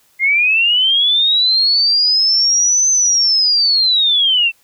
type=linear two-way sweep; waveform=sine; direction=up then down; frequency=2087 to 6200 to 2648 Hz; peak=-10 dBFS; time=0.19-4.52 s; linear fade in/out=50 ms; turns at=2.9 s; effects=white hiss -55 dBFS RMS until 4.63 s